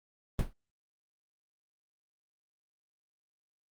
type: noise with exponential decay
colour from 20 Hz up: brown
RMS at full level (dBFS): -22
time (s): 0.39-0.53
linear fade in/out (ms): 2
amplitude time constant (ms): 30
effects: Opus 32 kbps